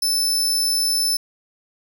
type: tone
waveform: sawtooth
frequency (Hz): 5274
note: E8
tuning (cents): 0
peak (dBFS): -15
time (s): 0.02-1.17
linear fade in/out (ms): 5
effects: none